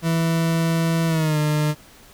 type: tone with pitch glide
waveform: 40% pulse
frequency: 164.7 to 151.03 Hz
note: E3 to D3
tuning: -1 to +49 cents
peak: -17 dBFS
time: 0.02-1.75 s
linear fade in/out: 50 ms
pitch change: -150 cents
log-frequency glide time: 1.07-1.38 s
effects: pink hiss -48 dBFS RMS until 2.13 s